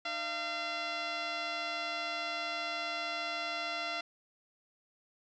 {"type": "tone pair together", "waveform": "10% pulse", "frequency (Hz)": [305.9, 685], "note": ["D#4", "F5"], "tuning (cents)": [-29, -34], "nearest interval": "octave + major second", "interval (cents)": 1395, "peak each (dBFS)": [-38, -26], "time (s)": [0.05, 4.01], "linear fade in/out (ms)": 5, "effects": ["resampled to 16000 Hz", "11-bit"]}